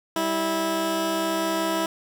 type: tone pair together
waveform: 15% pulse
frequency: 196 / 326.8 Hz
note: G3 / E4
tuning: 0 / -15 cents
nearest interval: major sixth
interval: 885 cents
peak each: -25 / -17 dBFS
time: 0.16-1.86 s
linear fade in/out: 2 ms
effects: none